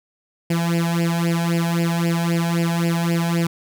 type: tone with flanger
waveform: sawtooth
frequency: 168.8 Hz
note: E3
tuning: 41 cents sharp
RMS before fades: -20 dBFS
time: 0.5-3.47 s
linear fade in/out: 5 ms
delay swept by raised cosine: 0.39 to 1.27 ms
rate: 3.8 Hz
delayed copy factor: +0.9
effects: none